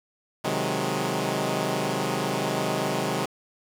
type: chord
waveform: 10% pulse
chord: Ab dominant seventh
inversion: first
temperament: equal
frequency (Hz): 130.81 / 155.56 / 185 / 207.7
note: C3 / Eb3 / Gb3 / Ab3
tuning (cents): 0 / 0 / 0 / 0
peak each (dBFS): -22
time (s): 0.44-3.26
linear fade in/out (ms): 10
effects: low-pass 12000 Hz 12 dB/octave + 7-bit